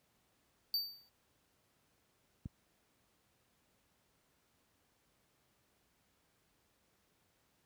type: tone with exponential decay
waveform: square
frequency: 4610 Hz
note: D8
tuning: 33 cents flat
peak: -30 dBFS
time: 0.74-1.09 s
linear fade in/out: 1 ms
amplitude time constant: 75 ms
type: click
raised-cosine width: 5 ms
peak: -29 dBFS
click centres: 2.458 s
effects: pink hiss -75 dBFS RMS until 7.65 s + high-pass 60 Hz 12 dB/octave